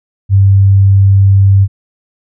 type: tone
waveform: sine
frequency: 98 Hz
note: G2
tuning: in tune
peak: -3 dBFS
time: 0.29-1.68 s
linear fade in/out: 50 ms
effects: none